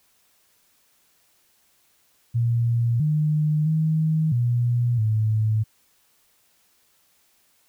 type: tone with pitch steps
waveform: sine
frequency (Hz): 117.7 / 152.3 / 157.7 / 120.6 / 109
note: A#2 / D#3 / D#3 / B2 / A2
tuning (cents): +17 / -37 / +24 / -41 / -16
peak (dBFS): -18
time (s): 2.34-5.64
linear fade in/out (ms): 20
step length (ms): 660
effects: white hiss -63 dBFS RMS until 7.68 s